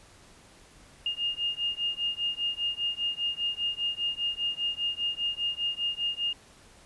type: beating tone pair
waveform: sine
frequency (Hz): 2830 / 2835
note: F7 / F7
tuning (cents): +22 / +25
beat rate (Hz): 5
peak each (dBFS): -31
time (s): 1.06-6.33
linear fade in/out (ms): 2
effects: pink hiss -55 dBFS RMS until 6.85 s + resampled to 24000 Hz